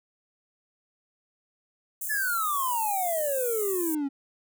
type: high-pass noise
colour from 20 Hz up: white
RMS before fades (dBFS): -33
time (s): 2.01-3.95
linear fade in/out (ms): 5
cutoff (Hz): 7000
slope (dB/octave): 48
type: exponential sweep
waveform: triangle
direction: down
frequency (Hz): 1760 to 270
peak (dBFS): -24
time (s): 2.09-4.09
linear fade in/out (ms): 20
effects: none